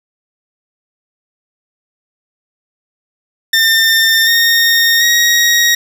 20% pulse tone with pitch steps, 1804 / 1845.1 / 1887.1 Hz, A6 / A#6 / A#6, +43 / -18 / +21 cents, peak -3 dBFS, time 3.53-5.75 s, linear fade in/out 5 ms, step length 740 ms, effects none

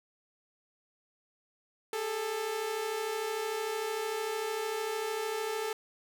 sawtooth tone pair together, 406.7 / 440 Hz, G#4 / A4, -36 / 0 cents, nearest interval minor second, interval 136 cents, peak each -35 / -29 dBFS, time 1.93-5.73 s, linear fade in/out 2 ms, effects none

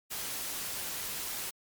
white noise, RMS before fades -37 dBFS, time 0.1-1.51 s, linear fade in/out 20 ms, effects MP3 96 kbps

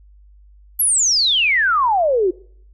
sine exponential sweep, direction down, 11840 to 345.9 Hz, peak -13 dBFS, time 0.79-2.31 s, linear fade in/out 10 ms, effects noise-tail reverb RT60 0.6 s tail -23 dB re dry + added 50 Hz sine -44 dBFS peak until 2.73 s

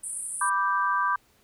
pink band-pass noise, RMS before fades -34 dBFS, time 0.03-0.5 s, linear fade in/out 10 ms, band 8800 to 10000 Hz, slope 96 dB/octave
sine chord, G major, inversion first, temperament equal, 987.8 / 1174.7 / 1568 Hz, B5 / D6 / G6, 0 / 0 / 0 cents, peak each -27 / -25 / -28 dBFS, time 0.41-1.16 s, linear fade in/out 5 ms
effects pink hiss -63 dBFS RMS until 1.43 s

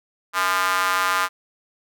square tone with high-pass filter, 93.3 Hz, F#2, 15 cents sharp, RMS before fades -21 dBFS, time 0.33-1.29 s, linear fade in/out 50 ms, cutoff 1200 Hz, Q 3.2, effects none

